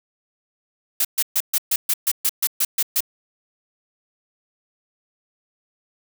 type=noise bursts; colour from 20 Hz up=blue; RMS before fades=-19 dBFS; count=12; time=1-3.006 s; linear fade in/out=5 ms; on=48 ms; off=130 ms; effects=none